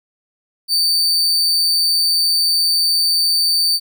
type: tone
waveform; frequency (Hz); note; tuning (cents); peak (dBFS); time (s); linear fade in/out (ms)
40% pulse; 4583; D8; -43; -12; 0.68-3.8; 50
effects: none

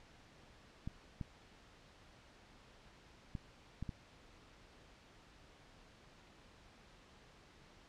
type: clicks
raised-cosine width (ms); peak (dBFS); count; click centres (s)
5; -29; 5; 0.875 / 1.212 / 3.352 / 3.826 / 3.892
effects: pink hiss -62 dBFS RMS until 7.88 s + low-pass 5000 Hz 12 dB/octave

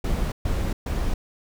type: noise bursts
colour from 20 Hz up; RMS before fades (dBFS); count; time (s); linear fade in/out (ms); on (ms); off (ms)
brown; -24; 3; 0.04-1.14; 5; 280; 130
effects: none

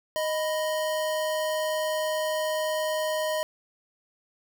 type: tone pair together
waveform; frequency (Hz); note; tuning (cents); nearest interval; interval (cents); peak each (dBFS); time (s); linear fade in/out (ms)
square; 622.3 / 987.8; D#5 / B5; 0 / 0; minor sixth; 800; -27 / -34; 0.16-3.43; 0
effects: none

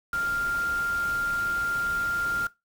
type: tone in noise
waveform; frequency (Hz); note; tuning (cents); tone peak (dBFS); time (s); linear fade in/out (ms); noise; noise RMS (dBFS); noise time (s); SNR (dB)
sine; 1396.9; F6; 0; -25; 0.13-2.47; 2; pink; -40; 0.13-2.47; +12
effects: noise-tail reverb RT60 0.2 s tail -19 dB re dry

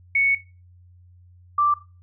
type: tone pair in turn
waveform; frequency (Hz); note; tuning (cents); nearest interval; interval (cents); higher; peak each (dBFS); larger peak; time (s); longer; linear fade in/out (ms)
sine; 2217 / 1174.4; C#7 / D6; 0 / 0; major seventh; 1100; first; -16 / -16; neither; 0.15-0.35 / 1.58-1.74; first; 5
effects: noise-tail reverb RT60 0.3 s tail -17 dB re dry + added 89 Hz sine -48 dBFS peak until 2.02 s

